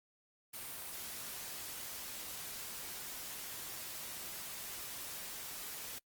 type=noise; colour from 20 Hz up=white; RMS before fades=-45 dBFS; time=0.53-5.99 s; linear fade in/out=10 ms; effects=noise-tail reverb RT60 0.1 s tail -24 dB re dry + Opus 32 kbps